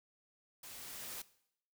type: noise with level ramp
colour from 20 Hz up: white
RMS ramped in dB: -51 to -44 dBFS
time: 0.63-1.22 s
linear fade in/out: 5 ms
effects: noise-tail reverb RT60 0.7 s tail -18 dB re dry